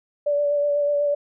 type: tone with vibrato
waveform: sine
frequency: 580 Hz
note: D5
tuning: 22 cents flat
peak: -18 dBFS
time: 0.26-1.15 s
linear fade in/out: 10 ms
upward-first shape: sine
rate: 8.1 Hz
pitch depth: 18 cents each way
effects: none